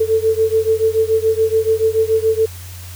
sine beating tone pair, 440 / 447 Hz, A4 / A4, 0 / +27 cents, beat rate 7 Hz, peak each -15 / -16 dBFS, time 0-2.46 s, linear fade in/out 10 ms, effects added 90 Hz sine -31 dBFS peak until 2.95 s + white hiss -38 dBFS RMS until 2.95 s

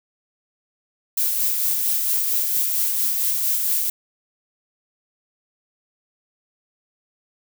violet noise with tremolo, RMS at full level -20 dBFS, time 1.17-3.9 s, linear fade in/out 5 ms, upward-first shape sine, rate 4.4 Hz, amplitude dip 30%, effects none

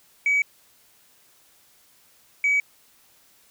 sine tone pair in turn, 2274 / 2274 Hz, C#7 / C#7, +44 / +44 cents, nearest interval unison, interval 0 cents, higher neither, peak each -16 dBFS, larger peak neither, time 0.26-0.42 / 2.44-2.6 s, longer neither, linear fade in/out 2 ms, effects tanh soft clip ceiling -15 dBFS + white hiss -58 dBFS RMS until 3.5 s

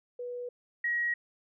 sine tone pair in turn, 489.3 / 1900.4 Hz, B4 / A#6, -16 / +33 cents, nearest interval octave + major seventh, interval 2349 cents, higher second, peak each -35 / -27 dBFS, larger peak second, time 0.19-0.49 / 0.84-1.14 s, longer neither, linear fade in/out 5 ms, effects none

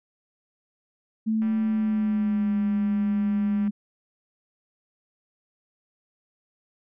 sine tone with pitch glide, 220 to 206.5 Hz, A3 to G#3, 0 to -10 cents, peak -21 dBFS, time 1.26-3.71 s, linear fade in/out 20 ms, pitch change -110 cents, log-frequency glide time 1.59-2.55 s
click train, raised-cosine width 0.5 ms, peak -31 dBFS, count 441, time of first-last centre 1.42-3.676 s, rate 195 Hz
effects none

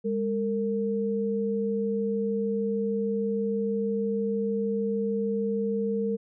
sine tone pair together, 203.4 / 456.6 Hz, G#3 / A#4, -36 / -36 cents, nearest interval octave + major second, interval 1400 cents, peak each -28 / -27 dBFS, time 0.04-6.17 s, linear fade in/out 20 ms, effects none

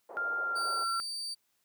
white band-pass noise, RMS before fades -46 dBFS, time 0.09-0.84 s, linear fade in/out 5 ms, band 420 to 810 Hz, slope 24 dB/octave
sine tone with pitch glide, 1398 to 1359.8 Hz, F6 to F6, +1 to -47 cents, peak -30 dBFS, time 0.17-1 s, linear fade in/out 0 ms, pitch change -48 cents, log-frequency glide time 0.4-0.85 s
35% pulse tone, 4627 Hz, D8, 27 cents flat, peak -34 dBFS, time 0.55-1.35 s, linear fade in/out 20 ms
effects white hiss -75 dBFS RMS until 1.64 s + high-pass 60 Hz 12 dB/octave

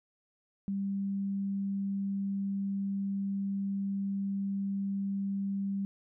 sine tone, 197.2 Hz, G3, 11 cents sharp, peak -30 dBFS, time 0.68-5.85 s, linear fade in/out 0 ms, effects none

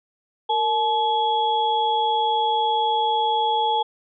sine tone cluster, 461.9 / 860 / 3340 Hz, A#4 / A5 / G#7, -16 / -40 / +9 cents, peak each -27 / -19 / -28 dBFS, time 0.49-3.83 s, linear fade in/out 10 ms, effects none

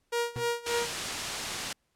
sawtooth tone with tremolo, 472.9 Hz, A#4, 25 cents sharp, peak -22 dBFS, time 0.12-0.93 s, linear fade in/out 10 ms, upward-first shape sine, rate 3.5 Hz, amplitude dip 90%
40% pulse tone with exponential decay, 123.47 Hz, B2, in tune, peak -30 dBFS, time 0.36-0.56 s, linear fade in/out 0 ms, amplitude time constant 42 ms
white low-pass noise, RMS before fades -36 dBFS, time 0.66-1.73 s, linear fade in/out 5 ms, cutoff 6800 Hz, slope 12 dB/octave
effects pink hiss -75 dBFS RMS until 1.95 s + low-pass 12000 Hz 12 dB/octave

